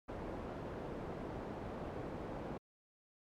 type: low-pass noise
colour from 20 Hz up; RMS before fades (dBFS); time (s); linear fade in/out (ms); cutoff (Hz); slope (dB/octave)
white; -44; 0.08-2.58; 10; 560; 12
effects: MP3 96 kbps